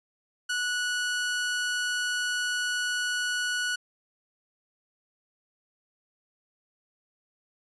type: tone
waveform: sawtooth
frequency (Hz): 1471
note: F#6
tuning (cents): -11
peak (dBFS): -23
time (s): 0.49-3.76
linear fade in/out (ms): 10
effects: resampled to 22050 Hz